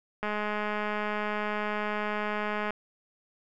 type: click train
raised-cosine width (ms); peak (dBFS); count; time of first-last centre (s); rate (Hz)
0.5; -17; 521; 0.23-2.706; 210
effects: none